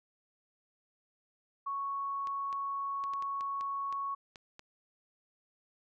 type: tone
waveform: sine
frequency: 1108.7 Hz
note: C#6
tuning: in tune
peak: -33 dBFS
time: 1.66-4.15 s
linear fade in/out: 10 ms
type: clicks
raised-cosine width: 0.2 ms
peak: -31 dBFS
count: 10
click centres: 2.272 / 2.528 / 3.039 / 3.136 / 3.224 / 3.409 / 3.61 / 3.926 / 4.358 / 4.594 s
effects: none